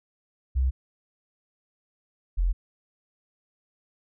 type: tone pair in turn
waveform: sine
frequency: 64.9 / 43.32 Hz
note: C2 / F1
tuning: -13 / -13 cents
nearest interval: perfect fifth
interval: 700 cents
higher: first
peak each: -20 dBFS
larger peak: neither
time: 0.55-0.71 / 2.37-2.53 s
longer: neither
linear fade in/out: 20 ms
effects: none